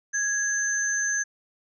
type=tone pair together; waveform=sine; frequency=1662 / 6237 Hz; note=G#6 / G8; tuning=+1 / -10 cents; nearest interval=octave + major seventh; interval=2289 cents; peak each=-25 / -27 dBFS; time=0.13-1.24 s; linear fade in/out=20 ms; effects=none